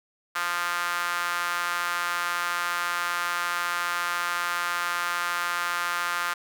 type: tone with high-pass filter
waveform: sawtooth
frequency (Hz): 174.61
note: F3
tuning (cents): 0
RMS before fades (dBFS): -28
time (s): 0.35-6.34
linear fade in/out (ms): 10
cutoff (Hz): 1300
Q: 3.1
effects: none